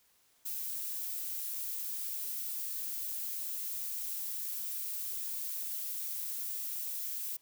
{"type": "noise", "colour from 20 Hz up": "violet", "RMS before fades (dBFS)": -38, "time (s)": [0.45, 7.37], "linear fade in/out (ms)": 10, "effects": ["white hiss -69 dBFS RMS until 7.41 s"]}